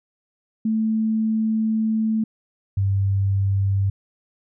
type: tone pair in turn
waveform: sine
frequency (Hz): 220 / 98.17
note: A3 / G2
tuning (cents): 0 / +3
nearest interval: octave + major second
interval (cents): 1397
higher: first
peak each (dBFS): -18 / -17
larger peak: second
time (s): 0.65-2.24 / 2.77-3.9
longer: first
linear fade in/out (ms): 5
effects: none